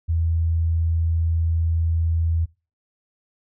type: tone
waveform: sine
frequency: 82.41 Hz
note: E2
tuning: in tune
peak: -18 dBFS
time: 0.08-2.46 s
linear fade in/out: 20 ms
effects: noise-tail reverb RT60 0.3 s tail -22 dB re dry